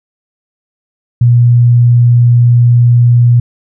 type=tone; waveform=sine; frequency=120.4 Hz; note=B2; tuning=44 cents flat; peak=-3 dBFS; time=1.21-3.4 s; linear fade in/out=5 ms; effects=none